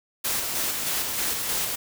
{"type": "noise with tremolo", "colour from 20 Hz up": "white", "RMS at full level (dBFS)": -26, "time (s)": [0.24, 1.76], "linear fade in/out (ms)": 10, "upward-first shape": "square", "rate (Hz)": 3.2, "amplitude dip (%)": 30, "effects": []}